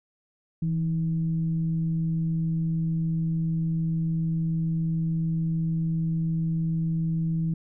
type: tone with frequency modulation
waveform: sine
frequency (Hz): 163.4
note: E3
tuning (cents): -15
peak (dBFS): -23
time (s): 0.62-7.54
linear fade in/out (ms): 5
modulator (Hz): 152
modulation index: 0.27
effects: none